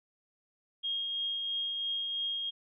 sine tone with tremolo, 3249 Hz, G#7, 39 cents flat, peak -30 dBFS, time 0.83-2.51 s, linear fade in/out 20 ms, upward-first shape triangle, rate 3 Hz, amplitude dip 30%, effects none

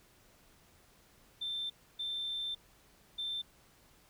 sine tone bursts at uneven times, 3563 Hz, A7, 21 cents sharp, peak -34 dBFS, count 3, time 1.41-1.7 / 1.99-2.55 / 3.18-3.42 s, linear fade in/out 10 ms, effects tanh soft clip ceiling -30 dBFS + pink hiss -64 dBFS RMS until 4.09 s

